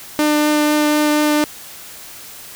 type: tone with vibrato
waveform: sawtooth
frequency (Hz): 299.9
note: D4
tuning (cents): +36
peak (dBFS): -9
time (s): 0.19-1.44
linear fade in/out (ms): 0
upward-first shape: triangle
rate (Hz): 4.1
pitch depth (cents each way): 8
effects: white hiss -36 dBFS RMS until 2.55 s